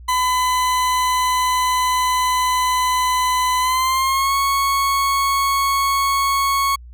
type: tone with pitch glide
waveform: 40% pulse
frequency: 1007 to 1104.5 Hz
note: B5 to C#6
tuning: +33 to -7 cents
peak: -15 dBFS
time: 0.08-6.76 s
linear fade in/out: 10 ms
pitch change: +160 cents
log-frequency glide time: 3.59-4.35 s
effects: added 60 Hz sine -36 dBFS peak until 6.93 s